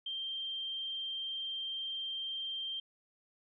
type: tone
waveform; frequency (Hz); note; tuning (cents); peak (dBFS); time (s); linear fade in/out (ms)
sine; 3161; G7; +14; -36; 0.06-2.8; 5
effects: none